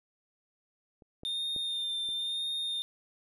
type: clicks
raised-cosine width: 2 ms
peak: -41 / -32 / -32 / -40 dBFS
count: 4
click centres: 1.022 / 1.234 / 1.563 / 2.089 s
type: tone with vibrato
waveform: triangle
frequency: 3629 Hz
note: A#7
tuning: 47 cents flat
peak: -30 dBFS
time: 1.25-2.82 s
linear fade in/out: 0 ms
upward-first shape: sine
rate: 0.98 Hz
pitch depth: 23 cents each way
effects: none